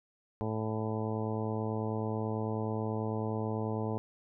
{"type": "harmonic tone with a mistuned harmonic", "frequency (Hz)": 109.2, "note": "A2", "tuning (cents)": -13, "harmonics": [1, 2, 3, 4, 5, 6, 7, 8, 9], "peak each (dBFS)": [-35, -37, -41, -38, -43, -45, -45, -44, -47], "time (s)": [0.41, 3.98], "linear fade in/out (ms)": 0, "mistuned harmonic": 9, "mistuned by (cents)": 27, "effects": []}